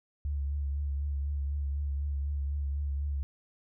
sine tone with vibrato, 71 Hz, C#2, 42 cents sharp, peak -29 dBFS, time 0.25-3.23 s, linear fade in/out 0 ms, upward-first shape triangle, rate 4 Hz, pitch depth 46 cents each way, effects none

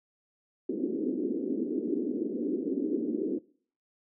pink band-pass noise, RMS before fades -31 dBFS, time 0.69-3.39 s, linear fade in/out 5 ms, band 240 to 410 Hz, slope 48 dB/octave, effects noise-tail reverb RT60 0.5 s tail -22 dB re dry

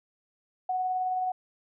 sine tone with tremolo, 740 Hz, F#5, in tune, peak -25 dBFS, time 0.69-1.32 s, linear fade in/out 5 ms, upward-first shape sine, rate 19 Hz, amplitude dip 25%, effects none

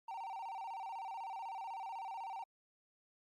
triangle tone with vibrato, 843 Hz, G#5, 26 cents sharp, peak -40 dBFS, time 0.08-2.44 s, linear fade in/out 5 ms, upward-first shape square, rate 16 Hz, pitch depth 150 cents each way, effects Opus 48 kbps

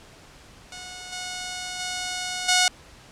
5% pulse tone with level steps, 730 Hz, F#5, 24 cents flat, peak -25 / -19 / -16 / -5 dBFS, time 0.72-2.68 s, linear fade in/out 2 ms, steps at 1.12 / 1.79 / 2.48 s, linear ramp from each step 10 ms, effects pink hiss -49 dBFS RMS until 3.11 s + low-pass 8000 Hz 12 dB/octave

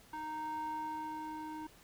square tone with band-pass filter sweep, 310 Hz, D#4, 6 cents flat, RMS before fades -41 dBFS, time 0.13-1.67 s, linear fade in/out 5 ms, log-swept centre 1100 to 670 Hz, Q 3.7, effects pink hiss -61 dBFS RMS until 1.83 s

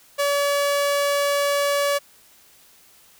sawtooth tone, 570 Hz, C#5, 48 cents sharp, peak -15 dBFS, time 0.18-1.99 s, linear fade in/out 20 ms, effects white hiss -53 dBFS RMS until 3.19 s

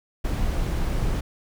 brown noise, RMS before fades -24 dBFS, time 0.24-1.21 s, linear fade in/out 10 ms, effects none

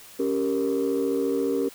sine chord, G diminished, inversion second, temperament equal, 277.2 / 392 / 466.2 Hz, Db4 / G4 / Bb4, 0 / 0 / 0 cents, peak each -25 dBFS, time 0.19-1.69 s, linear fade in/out 10 ms, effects tanh soft clip ceiling -17 dBFS + white hiss -47 dBFS RMS until 1.74 s

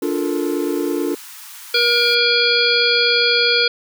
triangle chord, Bb major seventh, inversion first, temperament just, 291.4 / 349.6 / 437 / 466.2 Hz, D4 / F4 / A4 / Bb4, -13 / +2 / -12 / 0 cents, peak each -20 / -20 / -23 / -26 dBFS, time 0.02-1.15 s, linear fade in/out 5 ms
white high-pass noise, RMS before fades -37 dBFS, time 0.02-2.15 s, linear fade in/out 5 ms, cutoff 840 Hz, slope 96 dB/octave
harmonic tone, 476.2 Hz, A#4, 37 cents sharp, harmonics 1 / 3 / 5 / 7 / 9 / 10, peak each -20 / -20 / -20 / -20 / -20 / -20 dBFS, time 1.74-3.68 s, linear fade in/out 5 ms
effects none

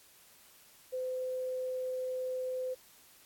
sine tone, 511 Hz, C5, 41 cents flat, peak -33 dBFS, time 0.92-2.75 s, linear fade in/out 20 ms, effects white hiss -60 dBFS RMS until 3.25 s + AAC 64 kbps

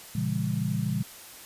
sine chord, A# diminished seventh, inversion none, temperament just, 116.54 / 139.85 / 167.82 / 201.4 Hz, A#2 / C#3 / E3 / G3, 0 / +16 / +31 / +47 cents, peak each -31 dBFS, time 0.15-1.03 s, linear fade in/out 5 ms, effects white hiss -46 dBFS RMS until 1.45 s + resampled to 32000 Hz

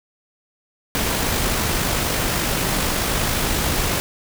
pink noise with amplitude modulation, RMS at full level -20 dBFS, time 0.95-4 s, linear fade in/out 0 ms, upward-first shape sine, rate 51.3 Hz, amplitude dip 25%, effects none

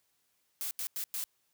blue noise bursts at uneven times, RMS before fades -36 dBFS, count 4, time 0.61-0.71 / 0.79-0.87 / 0.96-1.04 / 1.14-1.24 s, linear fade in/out 0 ms, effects white hiss -75 dBFS RMS until 1.53 s + high-pass 60 Hz 12 dB/octave

